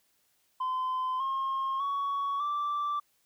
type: tone with pitch steps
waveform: sine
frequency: 1027 / 1072.5 / 1120 / 1169.5 Hz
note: C6 / C6 / C#6 / D6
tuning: -33 / +42 / +18 / -8 cents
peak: -26 dBFS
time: 0.6-3 s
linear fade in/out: 10 ms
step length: 600 ms
effects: tanh soft clip ceiling -27 dBFS + white hiss -71 dBFS RMS until 3.25 s